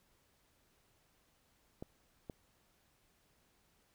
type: clicks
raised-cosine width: 2 ms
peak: -30 dBFS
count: 2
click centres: 1.825 / 2.298 s
effects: pink hiss -73 dBFS RMS until 3.94 s